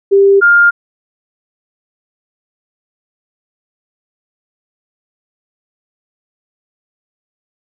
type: tone pair in turn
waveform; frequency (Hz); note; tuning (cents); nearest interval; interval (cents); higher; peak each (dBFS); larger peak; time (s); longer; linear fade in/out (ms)
sine; 395.5 / 1406.3; G4 / F6; +15 / +12; octave + minor seventh; 2197; second; -4; neither; 0.11-0.41 / 0.41-0.71; neither; 20
effects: none